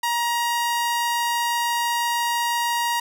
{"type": "tone", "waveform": "sawtooth", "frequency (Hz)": 946, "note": "A#5", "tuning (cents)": 25, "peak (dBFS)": -17, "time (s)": [0.03, 3], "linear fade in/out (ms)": 5, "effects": []}